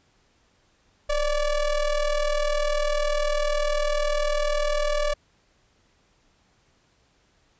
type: ring-modulated tone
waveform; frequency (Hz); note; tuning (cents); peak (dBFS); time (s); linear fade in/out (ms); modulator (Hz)
square; 287; D4; -40; -19; 1.09-5.14; 10; 307
effects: pink hiss -64 dBFS RMS until 7.59 s + resampled to 16000 Hz